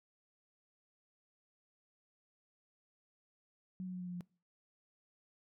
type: tone with pitch steps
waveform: sine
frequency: 185.2 / 183.39 / 181.6 / 179.82 / 178.07 / 176.33 Hz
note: F#3 / F#3 / F#3 / F#3 / F3 / F3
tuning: +2 / -15 / -32 / -49 / +34 / +17 cents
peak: -39 dBFS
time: 3.8-4.208 s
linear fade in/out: 0 ms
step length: 68 ms
effects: noise-tail reverb RT60 0.4 s tail -23 dB re dry